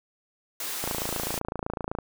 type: high-pass noise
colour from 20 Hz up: white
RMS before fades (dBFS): -33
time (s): 0.6-1.39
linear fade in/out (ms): 2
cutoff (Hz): 260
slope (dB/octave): 12
type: click train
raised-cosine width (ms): 1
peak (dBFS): -16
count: 33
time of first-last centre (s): 0.84-1.987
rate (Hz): 27.9
effects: none